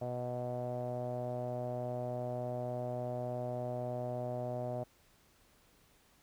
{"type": "tone with low-pass filter", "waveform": "sawtooth", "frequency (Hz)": 123.4, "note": "B2", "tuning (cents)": -1, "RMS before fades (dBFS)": -38, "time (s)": [0.01, 4.84], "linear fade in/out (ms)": 10, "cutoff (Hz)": 660, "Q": 9.6, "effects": ["pink hiss -67 dBFS RMS until 6.22 s"]}